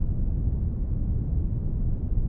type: low-pass noise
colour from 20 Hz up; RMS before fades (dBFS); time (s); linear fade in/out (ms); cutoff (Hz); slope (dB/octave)
pink; -25; 0-2.28; 10; 130; 12
effects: none